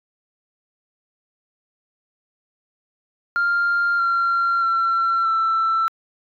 sine tone with pitch steps, 1396.9 / 1375.3 / 1354 / 1333 Hz, F6 / F6 / E6 / E6, 0 / -27 / +46 / +19 cents, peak -15 dBFS, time 3.36-5.88 s, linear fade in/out 0 ms, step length 630 ms, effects tanh soft clip ceiling -14 dBFS

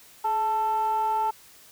sine tone with frequency modulation, 880 Hz, A5, in tune, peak -21 dBFS, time 0.24-1.31 s, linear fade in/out 10 ms, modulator 458 Hz, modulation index 0.39, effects tanh soft clip ceiling -18 dBFS + white hiss -52 dBFS RMS until 1.71 s

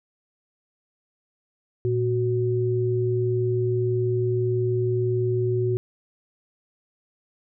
sine tone pair together, 116.11 / 370 Hz, A#2 / F#4, -6 / 0 cents, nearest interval octave + minor sixth, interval 2006 cents, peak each -23 dBFS, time 1.85-5.77 s, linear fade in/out 0 ms, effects none

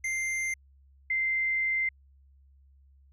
square / sine tone pair in turn, 2093 / 2083 Hz, C7 / C7, 0 / -8 cents, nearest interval unison, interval 8 cents, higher first, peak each -29 / -25 dBFS, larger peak second, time 0.04-0.54 / 1.1-1.89 s, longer second, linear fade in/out 5 ms, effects added 68 Hz sine -56 dBFS peak until 3.12 s + low-pass 10000 Hz 12 dB/octave

